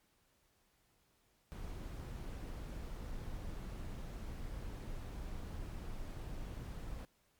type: noise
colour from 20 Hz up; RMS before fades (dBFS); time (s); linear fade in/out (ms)
brown; -44; 1.52-7.05; 0
effects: pink hiss -74 dBFS RMS until 7.39 s + MP3 96 kbps